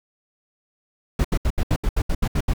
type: noise bursts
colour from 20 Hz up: brown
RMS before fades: -19 dBFS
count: 11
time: 1.19-2.536 s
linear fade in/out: 5 ms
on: 56 ms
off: 73 ms
effects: none